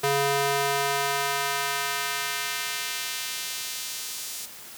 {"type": "tone with high-pass filter sweep", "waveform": "square", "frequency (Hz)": 140, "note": "C#3", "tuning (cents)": 18, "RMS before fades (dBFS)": -28, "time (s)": [0.03, 4.46], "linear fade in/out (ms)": 10, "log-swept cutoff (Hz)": [390, 6000], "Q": 0.78, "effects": ["white hiss -43 dBFS RMS until 4.77 s", "high-pass 80 Hz 12 dB/octave"]}